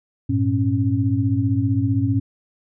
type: tone cluster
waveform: sine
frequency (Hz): 100.2 / 115.6 / 273.7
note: G2 / A#2 / C#4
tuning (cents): +38 / -14 / -22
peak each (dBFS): -21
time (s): 0.29-2.2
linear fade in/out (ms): 10
effects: none